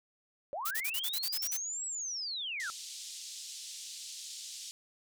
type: linear two-way sweep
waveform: sine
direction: up then down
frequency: 523.3 to 7840 to 1285 Hz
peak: -35 dBFS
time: 0.53-2.7 s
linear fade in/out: 0 ms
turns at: 1.86 s
type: noise bursts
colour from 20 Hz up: blue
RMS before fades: -35 dBFS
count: 10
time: 0.65-1.573 s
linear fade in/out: 10 ms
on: 59 ms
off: 37 ms
type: band-pass noise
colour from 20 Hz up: white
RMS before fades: -45 dBFS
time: 2.6-4.71 s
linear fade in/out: 0 ms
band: 3400 to 7800 Hz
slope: 24 dB/octave
effects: none